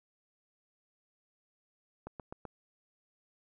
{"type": "click train", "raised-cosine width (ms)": 1, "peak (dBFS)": -28, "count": 4, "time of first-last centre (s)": [2.07, 2.453], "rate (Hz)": 7.84, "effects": []}